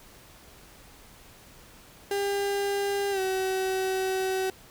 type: tone with pitch glide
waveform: 35% pulse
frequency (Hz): 400.5 to 378.5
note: G4 to F#4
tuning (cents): +37 to +39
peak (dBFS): -24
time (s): 2.11-4.5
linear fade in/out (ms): 2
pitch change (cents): -98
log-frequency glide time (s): 3.11-3.2
effects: pink hiss -52 dBFS RMS until 4.7 s